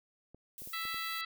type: clicks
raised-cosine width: 2 ms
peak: -39 dBFS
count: 5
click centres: 0.346 / 0.62 / 0.674 / 0.853 / 0.944 s
type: noise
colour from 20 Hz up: violet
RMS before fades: -46 dBFS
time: 0.58-1.21 s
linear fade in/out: 0 ms
type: harmonic tone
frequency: 660 Hz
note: E5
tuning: 2 cents sharp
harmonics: 2 / 3 / 4 / 5 / 6 / 7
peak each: -40 / -41 / -45 / -47 / -43 / -48 dBFS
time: 0.73-1.25 s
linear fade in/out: 5 ms
effects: none